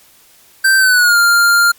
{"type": "tone with pitch glide", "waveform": "square", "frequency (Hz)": [1561, 1398.7], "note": ["G6", "F6"], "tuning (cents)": [-8, 2], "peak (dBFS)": -8, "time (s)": [0.64, 1.72], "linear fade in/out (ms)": 10, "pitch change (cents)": -190, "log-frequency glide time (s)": [0.77, 1.18], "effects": ["white hiss -47 dBFS RMS until 1.78 s", "MP3 96 kbps"]}